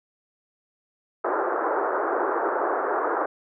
pink band-pass noise, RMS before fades -25 dBFS, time 1.24-3.26 s, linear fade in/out 5 ms, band 340 to 1500 Hz, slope 48 dB/octave, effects none

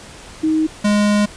sine / square tone pair in turn, 314.3 / 207.2 Hz, D#4 / G#3, +18 / -4 cents, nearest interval perfect fifth, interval 722 cents, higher first, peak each -13 dBFS, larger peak neither, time 0.43-0.67 / 0.84-1.26 s, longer second, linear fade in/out 10 ms, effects pink hiss -38 dBFS RMS until 1.36 s + resampled to 22050 Hz

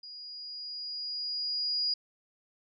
sine tone with level ramp, 4881 Hz, D#8, 34 cents flat, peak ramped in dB -43 to -26 dBFS, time 0.03-1.94 s, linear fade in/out 5 ms, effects none

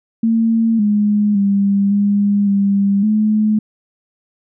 sine tone with pitch steps, 226.5 / 208 / 199.2 / 202.9 / 199 / 214.1 Hz, A#3 / G#3 / G3 / G#3 / G3 / A3, -50 / +3 / +28 / -40 / +26 / -47 cents, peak -11 dBFS, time 0.23-3.59 s, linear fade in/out 5 ms, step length 560 ms, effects none

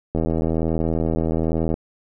click train, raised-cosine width 2 ms, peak -9 dBFS, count 130, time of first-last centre 0.15-1.741 s, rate 81.1 Hz, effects none

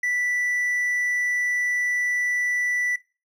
triangle tone, 1970 Hz, B6, 5 cents flat, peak -20 dBFS, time 0.03-2.96 s, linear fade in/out 5 ms, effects noise-tail reverb RT60 0.3 s tail -18 dB re dry

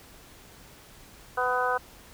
harmonic tone, 250.3 Hz, B3, 23 cents sharp, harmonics 2 / 3 / 4 / 5 / 6, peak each -30 / -30 / -30 / -30 / -30 dBFS, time 1.37-1.78 s, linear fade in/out 10 ms, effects pink hiss -51 dBFS RMS until 2.13 s

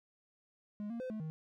triangle tone with pitch steps, 208 / 233 / 513 / 216.5 / 157.4 Hz, G#3 / A#3 / C5 / A3 / D#3, +3 / -1 / -34 / -28 / +20 cents, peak -36 dBFS, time 0.8-1.3 s, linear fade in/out 0 ms, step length 100 ms, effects none

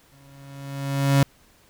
35% pulse tone with exponential growth, 138.59 Hz, C#3, in tune, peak -12 dBFS, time 0.12-1.23 s, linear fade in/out 0 ms, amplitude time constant 240 ms, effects pink hiss -57 dBFS RMS until 1.69 s

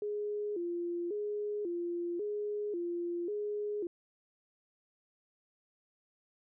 sine tone with vibrato, 379.5 Hz, F#4, 44 cents sharp, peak -33 dBFS, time 0.02-3.87 s, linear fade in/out 2 ms, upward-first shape square, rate 0.92 Hz, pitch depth 160 cents each way, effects none

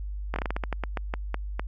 slowing click train, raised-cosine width 0.5 ms, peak -14 dBFS, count 14, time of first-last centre 0.34-1.595 s, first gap 21 ms, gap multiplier 1.23, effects added 50 Hz sine -31 dBFS peak until 1.67 s

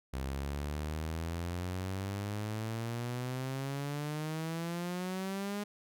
sawtooth exponential sweep, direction up, 65.41 to 207.1 Hz, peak -31 dBFS, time 0.13-5.64 s, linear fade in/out 10 ms, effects none

